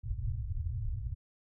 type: low-pass noise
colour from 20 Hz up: white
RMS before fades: -35 dBFS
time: 0.03-1.15 s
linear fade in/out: 20 ms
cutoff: 120 Hz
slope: 96 dB/octave
effects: none